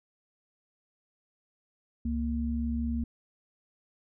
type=tone pair together; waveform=sine; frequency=69.3 / 233.1 Hz; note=C#2 / A#3; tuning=0 / 0 cents; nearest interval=octave + major sixth; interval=2100 cents; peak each=-31 / -30 dBFS; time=2.05-3.04 s; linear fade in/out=5 ms; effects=none